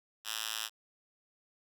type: tone with high-pass filter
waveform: 5% pulse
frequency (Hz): 110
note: A2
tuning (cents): 0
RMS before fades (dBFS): -38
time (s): 0.24-0.7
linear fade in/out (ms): 50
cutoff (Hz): 2600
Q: 1
effects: 9-bit